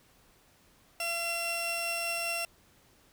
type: tone pair together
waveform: sawtooth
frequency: 679 / 2721 Hz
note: F5 / F7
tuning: -49 / -46 cents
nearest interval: 2 octaves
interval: 2403 cents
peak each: -32 / -29 dBFS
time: 1-2.45 s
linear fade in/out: 2 ms
effects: pink hiss -63 dBFS RMS until 3.12 s